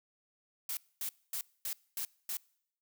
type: noise bursts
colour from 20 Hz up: blue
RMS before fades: -37 dBFS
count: 6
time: 0.69-2.37 s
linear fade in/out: 2 ms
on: 80 ms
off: 240 ms
effects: noise-tail reverb RT60 0.7 s tail -25 dB re dry